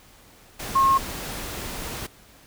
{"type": "tone in noise", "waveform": "sine", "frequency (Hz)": 1078, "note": "C#6", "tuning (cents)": -49, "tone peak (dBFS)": -15, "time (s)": [0.75, 0.98], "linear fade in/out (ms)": 10, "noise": "pink", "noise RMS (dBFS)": -33, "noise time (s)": [0.59, 2.07], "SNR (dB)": 15, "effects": ["pink hiss -52 dBFS RMS until 2.46 s"]}